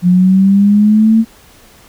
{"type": "linear sweep", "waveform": "sine", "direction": "up", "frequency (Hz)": [176.4, 226.6], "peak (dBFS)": -5, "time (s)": [0.02, 1.25], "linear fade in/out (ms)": 50, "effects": ["pink hiss -43 dBFS RMS until 1.88 s"]}